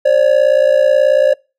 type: ring-modulated tone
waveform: triangle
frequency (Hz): 563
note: C#5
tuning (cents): +27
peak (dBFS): -3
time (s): 0.05-1.34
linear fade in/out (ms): 10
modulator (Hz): 29.2
effects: noise-tail reverb RT60 0.3 s tail -26 dB re dry